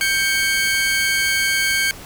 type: tone pair together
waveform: sawtooth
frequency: 1573 / 2225 Hz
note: G6 / C#7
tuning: +6 / +6 cents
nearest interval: tritone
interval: 600 cents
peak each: -16 dBFS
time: 0.01-1.91 s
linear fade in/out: 0 ms
effects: pink hiss -38 dBFS RMS until 2.05 s